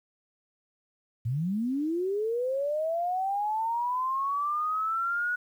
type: linear sweep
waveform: sine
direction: up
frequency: 107.3 to 1470 Hz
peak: -26 dBFS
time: 1.25-5.36 s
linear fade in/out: 10 ms
effects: 10-bit